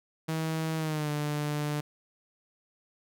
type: tone with pitch glide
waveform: sawtooth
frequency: 160 to 148.43 Hz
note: D#3 to D3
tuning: +49 to +19 cents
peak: -25 dBFS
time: 0.28-1.81 s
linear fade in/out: 10 ms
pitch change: -130 cents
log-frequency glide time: 0.77-1.1 s
effects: none